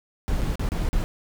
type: noise with dropouts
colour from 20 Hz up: brown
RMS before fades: -24 dBFS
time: 0.28-1.04 s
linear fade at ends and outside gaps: 0 ms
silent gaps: 0.413-0.418 / 0.556-0.595 / 0.689-0.719 / 0.889-0.93 s
effects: none